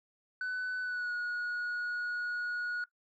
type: tone with pitch glide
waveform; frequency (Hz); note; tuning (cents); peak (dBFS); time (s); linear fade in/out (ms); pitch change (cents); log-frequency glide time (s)
sine; 1500 to 1452.3; F#6 to F#6; +23 to -33; -30; 0.41-2.84; 2; -56; 0.82-1.13
effects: noise-tail reverb RT60 0.1 s tail -19 dB re dry + tanh soft clip ceiling -32 dBFS